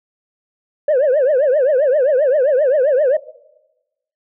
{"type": "tone with vibrato", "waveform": "sine", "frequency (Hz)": 554.4, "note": "C#5", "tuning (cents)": 0, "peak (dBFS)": -9, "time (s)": [0.88, 3.17], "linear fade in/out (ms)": 5, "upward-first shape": "triangle", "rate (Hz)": 7.6, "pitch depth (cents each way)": 240, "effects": ["noise-tail reverb RT60 1.0 s tail -19 dB re dry", "tanh soft clip ceiling -9 dBFS"]}